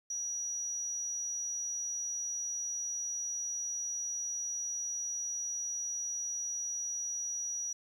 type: tone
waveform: sine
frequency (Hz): 5810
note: F#8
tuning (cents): -32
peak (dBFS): -34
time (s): 0.1-7.73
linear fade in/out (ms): 5
effects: 10-bit